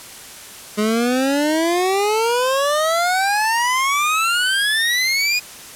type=exponential sweep; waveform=25% pulse; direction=up; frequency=207.7 to 2489 Hz; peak=-12 dBFS; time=0.77-5.4 s; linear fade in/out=20 ms; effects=white hiss -37 dBFS RMS until 5.75 s + low-pass 12000 Hz 12 dB/octave